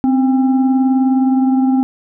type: tone with frequency modulation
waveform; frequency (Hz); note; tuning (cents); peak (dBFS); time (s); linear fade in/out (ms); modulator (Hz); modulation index
sine; 260.3; C4; -9; -10; 0.04-1.83; 0; 540; 0.46
effects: none